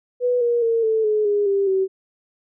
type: tone with pitch steps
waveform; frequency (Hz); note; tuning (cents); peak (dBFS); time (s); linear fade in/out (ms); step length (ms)
sine; 492.8 / 475.2 / 458.2 / 441.8 / 426 / 410.8 / 396.1 / 382; B4 / A#4 / A#4 / A4 / G#4 / G#4 / G4 / G4; -4 / +33 / -30 / +7 / +44 / -19 / +18 / -45; -16; 0.2-1.88; 50; 210
effects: none